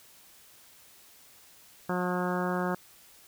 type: harmonic tone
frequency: 180.1 Hz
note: F#3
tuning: 46 cents flat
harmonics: 1 / 2 / 3 / 4 / 5 / 6 / 7 / 8 / 9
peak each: -31 / -34 / -36 / -37 / -38 / -39 / -39 / -40 / -41 dBFS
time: 1.89-2.75 s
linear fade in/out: 5 ms
effects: white hiss -56 dBFS RMS until 3.27 s